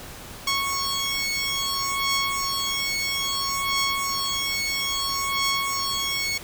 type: beating tone pair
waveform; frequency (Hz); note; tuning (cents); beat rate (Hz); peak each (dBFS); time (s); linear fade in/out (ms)
10% pulse; 1103 / 1103.6; C#6 / C#6; -9 / -8; 0.6; -18; 0.47-6.38; 5
effects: pink hiss -40 dBFS RMS until 6.43 s